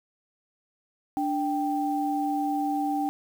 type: tone pair together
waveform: sine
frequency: 293.4 / 784 Hz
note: D4 / G5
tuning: -2 / 0 cents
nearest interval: octave + perfect fourth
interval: 1702 cents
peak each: -27 dBFS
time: 1.17-3.09 s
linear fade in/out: 0 ms
effects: 8-bit